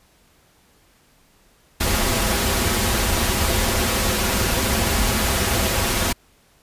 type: noise with comb filter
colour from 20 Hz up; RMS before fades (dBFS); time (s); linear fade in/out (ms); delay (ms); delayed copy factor
pink; -20; 1.8-6.13; 10; 6.7; -0.6
effects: pink hiss -57 dBFS RMS until 6.62 s + resampled to 32000 Hz